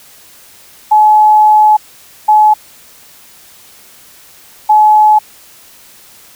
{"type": "tone bursts at uneven times", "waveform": "sine", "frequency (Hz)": 853, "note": "G#5", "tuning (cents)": 46, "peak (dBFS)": -3, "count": 3, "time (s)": [[0.91, 1.77], [2.28, 2.54], [4.69, 5.19]], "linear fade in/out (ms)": 10, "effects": ["white hiss -40 dBFS RMS until 6.35 s"]}